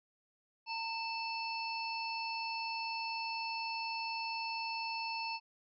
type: harmonic tone with a mistuned harmonic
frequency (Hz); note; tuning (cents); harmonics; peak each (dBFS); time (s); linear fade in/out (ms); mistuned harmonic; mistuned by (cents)
880; A5; 0; 1 / 3 / 5 / 6; -39 / -41 / -44 / -47; 0.66-5.4; 50; 1; +62
effects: none